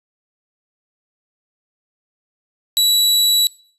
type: tone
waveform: sawtooth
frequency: 3924 Hz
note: B7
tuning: 12 cents flat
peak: -9 dBFS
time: 2.77-3.47 s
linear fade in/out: 0 ms
effects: noise-tail reverb RT60 0.5 s tail -23 dB re dry + resampled to 32000 Hz